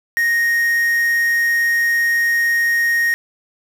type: tone with quantisation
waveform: triangle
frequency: 1864.7 Hz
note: A#6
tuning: in tune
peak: -12 dBFS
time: 0.17-3.14 s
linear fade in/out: 0 ms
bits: 5
effects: none